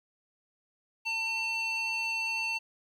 square tone with band-pass filter, 899 Hz, A5, 37 cents sharp, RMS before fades -32 dBFS, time 1.05-2.59 s, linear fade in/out 20 ms, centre 3200 Hz, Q 8.1, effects 11-bit

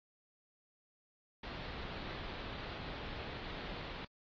pink low-pass noise, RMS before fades -45 dBFS, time 1.43-4.05 s, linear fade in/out 5 ms, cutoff 4400 Hz, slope 48 dB/octave, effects AAC 32 kbps

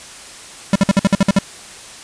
square tone bursts, 196.5 Hz, G3, 4 cents sharp, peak -9 dBFS, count 9, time 0.73-1.388 s, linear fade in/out 2 ms, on 26 ms, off 53 ms, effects white hiss -36 dBFS RMS until 2.03 s + resampled to 22050 Hz

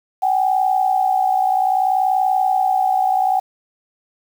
sine tone pair together, 754.4 / 815 Hz, F#5 / G#5, +33 / -33 cents, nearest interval minor second, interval 134 cents, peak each -15 / -20 dBFS, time 0.22-3.4 s, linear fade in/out 10 ms, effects 7-bit

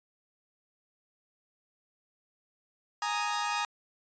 sawtooth chord, Ab suspended second, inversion none, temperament equal, 830.6 / 932.3 / 1244.5 Hz, Ab5 / Bb5 / Eb6, 0 / 0 / 0 cents, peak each -30 dBFS, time 3.02-3.65 s, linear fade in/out 2 ms, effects resampled to 16000 Hz

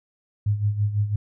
sine tone with tremolo, 103.83 Hz, G#2, in tune, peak -17 dBFS, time 0.46-1.16 s, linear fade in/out 5 ms, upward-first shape sine, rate 6 Hz, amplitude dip 70%, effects none

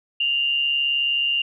sine tone pair together, 2794 / 2933 Hz, F7 / F#7, 0 / -16 cents, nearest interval minor second, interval 84 cents, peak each -19 / -29 dBFS, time 0.2-1.42 s, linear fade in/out 5 ms, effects none

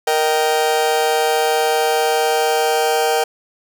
40% pulse chord, Eb major, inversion second, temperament just, 466.7 / 622.3 / 777.8 Hz, Bb4 / Eb5 / G5, +2 / 0 / -14 cents, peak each -17 / -22 / -17 dBFS, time 0.07-3.24 s, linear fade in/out 5 ms, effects none

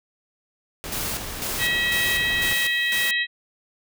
pink noise, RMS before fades -33 dBFS, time 0.84-2.53 s, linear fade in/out 0 ms
white noise with tremolo, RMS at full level -29 dBFS, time 0.92-3.11 s, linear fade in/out 2 ms, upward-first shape square, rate 2 Hz, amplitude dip 75%
harmonic tone, 641 Hz, E5, 49 cents flat, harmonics 3 / 4 / 5 / 6, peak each -22 / -28 / -30 / -29 dBFS, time 1.58-3.27 s, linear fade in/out 50 ms
effects none

